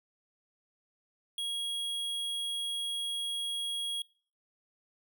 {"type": "tone", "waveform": "square", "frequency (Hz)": 3300, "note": "G#7", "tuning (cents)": -12, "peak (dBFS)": -33, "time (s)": [1.38, 4.02], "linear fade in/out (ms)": 2, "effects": ["noise-tail reverb RT60 0.5 s tail -26 dB re dry"]}